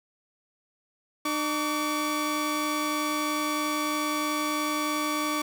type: tone pair together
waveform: sawtooth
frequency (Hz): 301.8 / 1144.1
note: D4 / D6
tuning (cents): +47 / -46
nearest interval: octave + major seventh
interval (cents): 2307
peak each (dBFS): -25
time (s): 1.25-5.42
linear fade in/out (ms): 5
effects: none